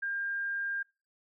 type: tone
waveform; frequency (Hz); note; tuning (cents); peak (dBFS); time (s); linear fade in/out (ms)
sine; 1603; G6; +38; -31; 0.02-0.83; 10
effects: noise-tail reverb RT60 0.3 s tail -23 dB re dry